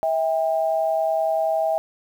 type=tone pair together; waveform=sine; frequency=648 / 798.7 Hz; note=E5 / G5; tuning=-30 / +32 cents; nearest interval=major third; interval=362 cents; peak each=-20 / -24 dBFS; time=0.03-1.78 s; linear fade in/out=0 ms; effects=8-bit